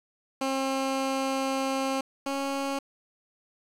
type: tone pair in turn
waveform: 15% pulse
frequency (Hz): 267.9 / 275.3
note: C4 / C#4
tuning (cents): +41 / -12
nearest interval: unison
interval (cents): 47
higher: second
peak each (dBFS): -20 / -22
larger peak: first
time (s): 0.41-2.01 / 2.26-2.79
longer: first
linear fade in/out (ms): 5
effects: low-pass 10000 Hz 12 dB/octave + 8-bit